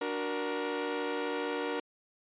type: chord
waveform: sawtooth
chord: D augmented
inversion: none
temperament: equal with one note detuned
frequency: 293.7 / 370 / 471.3 Hz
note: D4 / F#4 / A#4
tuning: 0 / 0 / +19 cents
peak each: -33 / -35 / -30 dBFS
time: 0.01-1.8 s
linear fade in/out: 5 ms
effects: resampled to 8000 Hz